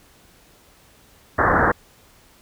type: low-pass noise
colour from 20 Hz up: white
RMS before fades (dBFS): -17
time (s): 1.38-1.72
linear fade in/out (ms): 10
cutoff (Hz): 1800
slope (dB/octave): 96
effects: pink hiss -53 dBFS RMS until 2.41 s